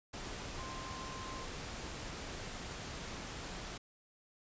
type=tone in noise; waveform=sine; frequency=1046.5 Hz; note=C6; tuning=in tune; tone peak=-47 dBFS; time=0.58-1.46 s; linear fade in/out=10 ms; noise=pink; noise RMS=-44 dBFS; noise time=0.13-3.78 s; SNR=-6 dB; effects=resampled to 16000 Hz